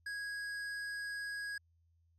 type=tone with hard clipping; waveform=sine; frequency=1653 Hz; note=G#6; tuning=9 cents flat; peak=-40 dBFS; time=0.06-1.58 s; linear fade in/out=5 ms; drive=10 dB; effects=added 83 Hz sine -68 dBFS peak until 2.18 s + MP3 64 kbps